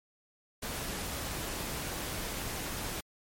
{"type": "noise", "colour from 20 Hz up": "pink", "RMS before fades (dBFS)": -37, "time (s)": [0.62, 3.01], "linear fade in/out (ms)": 10, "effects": ["MP3 64 kbps"]}